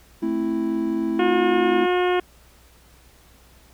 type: chord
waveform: triangle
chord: A minor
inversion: none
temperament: just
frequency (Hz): 220 / 264 / 330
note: A3 / C4 / E4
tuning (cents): 0 / +16 / +2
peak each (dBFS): -25 / -26 / -21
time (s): 0.22-1.86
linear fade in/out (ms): 10
type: harmonic tone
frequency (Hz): 360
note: F#4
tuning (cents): -47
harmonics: 1 / 2 / 3 / 4 / 5 / 6 / 7 / 8 / 9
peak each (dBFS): -19 / -25 / -29 / -31 / -33 / -35 / -36 / -37 / -38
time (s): 1.19-2.2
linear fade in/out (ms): 5
effects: added 60 Hz sine -53 dBFS peak until 3.73 s + pink hiss -54 dBFS RMS until 3.73 s